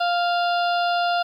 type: harmonic tone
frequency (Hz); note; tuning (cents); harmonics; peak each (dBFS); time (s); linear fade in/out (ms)
698.5; F5; 0; 1 / 2 / 4 / 5 / 6 / 7; -20 / -26 / -32 / -34 / -36 / -37; 0-1.23; 10
effects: 9-bit